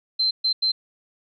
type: tone bursts at uneven times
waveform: sine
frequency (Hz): 4108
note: C8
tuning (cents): -33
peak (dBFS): -18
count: 3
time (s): 0.19-0.31 / 0.44-0.53 / 0.62-0.72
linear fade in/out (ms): 10
effects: none